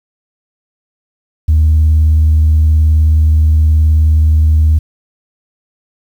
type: tone with vibrato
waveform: sine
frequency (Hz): 77.78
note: D#2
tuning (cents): 0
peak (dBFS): -4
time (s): 1.48-4.79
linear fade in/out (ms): 10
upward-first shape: sine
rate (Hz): 19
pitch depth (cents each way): 21
effects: tanh soft clip ceiling -3 dBFS + 7-bit